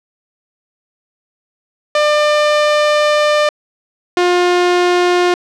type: tone pair in turn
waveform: sawtooth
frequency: 598 / 355.6 Hz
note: D5 / F4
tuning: +31 / +31 cents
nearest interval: major sixth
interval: 900 cents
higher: first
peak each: -6 dBFS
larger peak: neither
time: 1.95-3.49 / 4.17-5.34 s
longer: first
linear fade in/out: 2 ms
effects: low-pass 5000 Hz 12 dB/octave